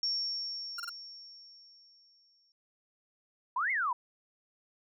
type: tone with exponential decay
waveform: sine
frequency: 5490 Hz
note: F8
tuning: 31 cents flat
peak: -28 dBFS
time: 0.03-2.52 s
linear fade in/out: 1 ms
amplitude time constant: 540 ms
type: tone bursts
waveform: 45% pulse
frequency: 1396.9 Hz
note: F6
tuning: in tune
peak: -36 dBFS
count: 3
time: 0.78-0.895 s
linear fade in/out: 5 ms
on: 21 ms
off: 26 ms
type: exponential two-way sweep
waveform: sine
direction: up then down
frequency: 932.3 to 2217 to 932.3 Hz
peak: -28 dBFS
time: 3.56-3.93 s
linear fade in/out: 5 ms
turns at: 3.71 s
effects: none